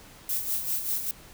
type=noise with tremolo; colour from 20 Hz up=violet; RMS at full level=-27 dBFS; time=0.29-1.11 s; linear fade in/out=2 ms; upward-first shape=sine; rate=5.1 Hz; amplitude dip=60%; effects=pink hiss -50 dBFS RMS until 1.33 s